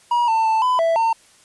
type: tone with pitch steps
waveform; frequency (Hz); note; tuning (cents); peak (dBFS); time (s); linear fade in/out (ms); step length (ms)
triangle; 958 / 894 / 885 / 1005 / 661 / 907; A#5 / A5 / A5 / B5 / E5 / A#5; +47 / +27 / +10 / +30 / +5 / -48; -13; 0.11-1.13; 5; 170
effects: white hiss -52 dBFS RMS until 1.44 s + resampled to 24000 Hz